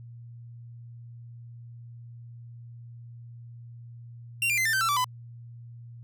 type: tone with pitch steps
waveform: 45% pulse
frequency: 2759 / 2388 / 2067 / 1789 / 1548.4 / 1340.2 / 1160 / 1004 Hz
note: F7 / D7 / C7 / A6 / G6 / E6 / D6 / B5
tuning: -22 / +28 / -22 / +28 / -22 / +28 / -22 / +28 cents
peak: -23 dBFS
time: 4.42-5.044 s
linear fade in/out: 2 ms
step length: 78 ms
effects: added 118 Hz sine -42 dBFS peak until 6.03 s